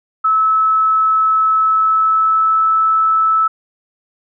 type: tone with pitch glide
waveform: sine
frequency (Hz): 1300 to 1309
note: E6 to E6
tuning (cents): -24 to -13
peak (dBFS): -10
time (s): 0.24-3.48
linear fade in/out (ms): 10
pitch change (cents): +11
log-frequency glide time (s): 1.58-2.7
effects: none